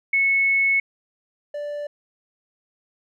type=tone pair in turn; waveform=sine / triangle; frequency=2200 / 585.9 Hz; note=C#7 / D5; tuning=-14 / -4 cents; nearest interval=octave + major seventh; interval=2290 cents; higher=first; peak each=-16 / -25 dBFS; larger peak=first; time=0.13-0.8 / 1.54-1.87 s; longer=first; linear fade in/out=5 ms; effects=none